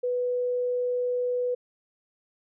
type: tone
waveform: sine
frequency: 493.9 Hz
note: B4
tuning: in tune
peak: -24 dBFS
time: 0.03-1.55 s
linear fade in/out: 10 ms
effects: none